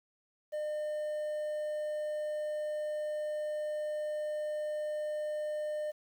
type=tone with quantisation; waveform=triangle; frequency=605 Hz; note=D#5; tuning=49 cents flat; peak=-31 dBFS; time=0.52-5.92 s; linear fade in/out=20 ms; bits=10; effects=none